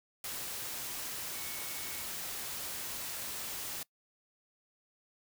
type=tone in noise; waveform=sine; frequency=2217 Hz; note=C#7; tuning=in tune; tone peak=-50 dBFS; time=1.33-2.03 s; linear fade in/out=2 ms; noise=white; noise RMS=-40 dBFS; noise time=0.24-3.83 s; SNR=-13 dB; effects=noise-tail reverb RT60 0.1 s tail -22 dB re dry